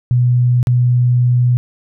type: tone with dropouts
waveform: sine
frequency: 123.2 Hz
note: B2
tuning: 4 cents flat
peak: -9 dBFS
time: 0.11-1.57 s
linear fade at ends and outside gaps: 0 ms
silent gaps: 0.629-0.671 s
effects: none